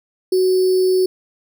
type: tone with sample-and-hold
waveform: sine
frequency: 372 Hz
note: F#4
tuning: 9 cents sharp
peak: -12 dBFS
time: 0.32-1.06 s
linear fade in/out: 5 ms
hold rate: 4900 Hz
effects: none